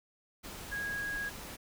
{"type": "tone in noise", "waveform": "sine", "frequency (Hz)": 1648, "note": "G#6", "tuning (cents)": -14, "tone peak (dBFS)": -34, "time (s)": [0.71, 1.3], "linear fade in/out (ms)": 20, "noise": "pink", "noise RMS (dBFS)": -45, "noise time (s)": [0.43, 1.57], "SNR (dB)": 8, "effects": []}